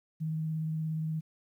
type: tone with vibrato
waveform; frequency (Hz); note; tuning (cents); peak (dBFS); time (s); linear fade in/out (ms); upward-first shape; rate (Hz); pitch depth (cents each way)
sine; 158; D#3; +27; -30; 0.2-1.21; 20; sine; 17; 15
effects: 11-bit